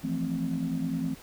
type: chord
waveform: sine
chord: F major seventh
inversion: third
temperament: equal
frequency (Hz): 164.81 / 174.61 / 220 / 261.6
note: E3 / F3 / A3 / C4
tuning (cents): 0 / 0 / 0 / 0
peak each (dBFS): -32 / -34 / -34 / -30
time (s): 0.03-1.15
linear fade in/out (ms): 20
effects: tanh soft clip ceiling -20 dBFS + pink hiss -50 dBFS RMS until 1.22 s